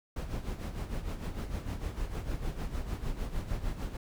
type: noise with tremolo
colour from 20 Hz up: brown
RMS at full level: -33 dBFS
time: 0.16-3.97 s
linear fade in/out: 5 ms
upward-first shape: sine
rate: 6.6 Hz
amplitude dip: 65%
effects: none